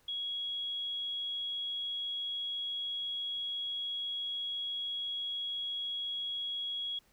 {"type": "tone", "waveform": "sine", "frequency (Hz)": 3322, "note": "G#7", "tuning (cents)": 0, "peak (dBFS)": -34, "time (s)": [0.08, 6.99], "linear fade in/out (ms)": 5, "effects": ["pink hiss -68 dBFS RMS until 7.12 s"]}